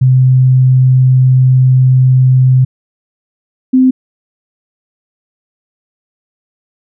sine tone pair in turn, 129.1 / 258.2 Hz, C3 / C4, -23 / -23 cents, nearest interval octave, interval 1200 cents, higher second, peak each -4 dBFS, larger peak neither, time 0.01-2.65 / 3.73-3.91 s, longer first, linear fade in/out 10 ms, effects none

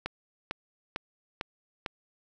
click train, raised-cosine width 0.3 ms, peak -16 dBFS, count 5, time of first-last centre 0.06-1.862 s, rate 2.22 Hz, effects none

